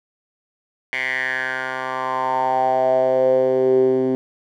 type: tone with band-pass filter sweep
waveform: 10% pulse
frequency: 130 Hz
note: C3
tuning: 11 cents flat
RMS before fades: -19 dBFS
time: 0.93-4.15 s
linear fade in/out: 0 ms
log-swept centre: 2200 to 310 Hz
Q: 5.8
effects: none